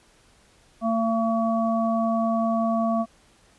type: harmonic tone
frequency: 226.3 Hz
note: A3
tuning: 49 cents sharp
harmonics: 1 / 3 / 5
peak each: -23 / -24 / -30 dBFS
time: 0.81-3.06 s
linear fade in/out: 50 ms
effects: pink hiss -58 dBFS RMS until 3.58 s + resampled to 24000 Hz